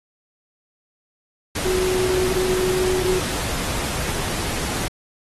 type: tone in noise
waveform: sine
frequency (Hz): 369.8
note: F#4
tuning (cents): -1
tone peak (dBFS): -19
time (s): 1.65-3.19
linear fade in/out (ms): 5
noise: pink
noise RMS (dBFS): -26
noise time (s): 1.55-4.88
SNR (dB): +4
effects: AAC 32 kbps

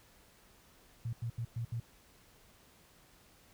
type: tone bursts at uneven times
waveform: sine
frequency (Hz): 116.54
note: A#2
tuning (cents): 0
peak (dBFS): -34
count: 5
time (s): 1.05-1.13 / 1.22-1.3 / 1.38-1.45 / 1.56-1.65 / 1.72-1.8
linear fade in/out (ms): 5
effects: pink hiss -63 dBFS RMS until 3.53 s

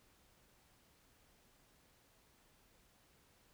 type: silence
effects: pink hiss -70 dBFS RMS until 3.53 s

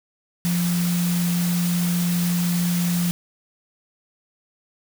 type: tone in noise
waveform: sine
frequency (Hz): 174.61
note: F3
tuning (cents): 0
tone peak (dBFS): -19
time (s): 0.45-3.11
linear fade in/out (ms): 0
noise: white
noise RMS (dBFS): -30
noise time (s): 0.45-3.11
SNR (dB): +8
effects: none

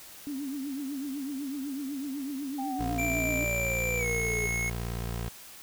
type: tone with vibrato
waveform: sine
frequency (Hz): 277.2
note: C#4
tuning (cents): 0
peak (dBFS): -32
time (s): 0.27-3.44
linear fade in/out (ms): 0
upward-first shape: triangle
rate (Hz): 8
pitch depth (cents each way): 130
type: exponential sweep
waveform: sine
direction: down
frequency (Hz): 802 to 415.3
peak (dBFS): -33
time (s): 2.58-4.47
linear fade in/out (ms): 10
type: tone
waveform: 20% pulse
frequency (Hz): 58.27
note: A#1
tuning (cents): 0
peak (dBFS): -27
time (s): 2.79-5.29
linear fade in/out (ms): 10
type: tone with pitch glide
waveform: square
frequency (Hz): 2349 to 2179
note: D7 to C#7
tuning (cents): 0 to -30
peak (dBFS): -30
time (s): 2.98-4.7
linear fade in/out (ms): 10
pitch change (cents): -130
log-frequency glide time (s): 3.98-4.06
effects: white hiss -48 dBFS RMS until 5.62 s

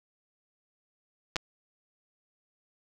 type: clicks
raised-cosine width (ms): 0.2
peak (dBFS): -12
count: 2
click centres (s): 1.359 / 1.365
effects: none

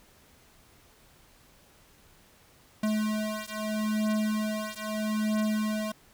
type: beating tone pair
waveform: square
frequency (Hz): 214.3 / 215.08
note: A3 / A3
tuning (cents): -45 / -39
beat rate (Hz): 0.78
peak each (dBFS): -31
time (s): 2.83-5.92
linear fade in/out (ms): 5
effects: pink hiss -59 dBFS RMS until 6.13 s

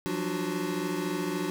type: tone cluster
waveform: square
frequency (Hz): 172.9 / 186.8 / 296.1 / 350.2 / 373.9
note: F3 / F#3 / D4 / F4 / F#4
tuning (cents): -17 / +17 / +14 / +5 / +18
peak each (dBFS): -37 / -39 / -34 / -38 / -35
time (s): 0.06-1.5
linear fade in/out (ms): 0
effects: none

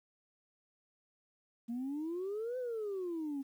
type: exponential two-way sweep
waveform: sine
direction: up then down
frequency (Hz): 228.2 to 515 to 267.6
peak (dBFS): -34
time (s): 1.68-3.43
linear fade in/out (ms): 20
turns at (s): 2.58
effects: tanh soft clip ceiling -33 dBFS + 11-bit

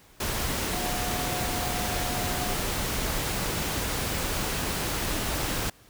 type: tone in noise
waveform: sine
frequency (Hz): 722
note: F#5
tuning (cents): -43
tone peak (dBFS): -35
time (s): 0.73-2.55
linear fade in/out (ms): 5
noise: pink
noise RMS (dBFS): -29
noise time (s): 0.2-5.7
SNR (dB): -9
effects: pink hiss -56 dBFS RMS until 5.89 s

